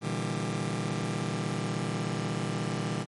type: chord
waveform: sawtooth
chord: E half-diminished seventh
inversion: second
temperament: just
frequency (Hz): 118.67 / 148.33 / 164.81 / 197.78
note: Bb2 / D3 / E3 / G3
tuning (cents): +31 / +18 / 0 / +16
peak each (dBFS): -31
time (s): 0.01-3.06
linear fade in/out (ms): 50
effects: MP3 48 kbps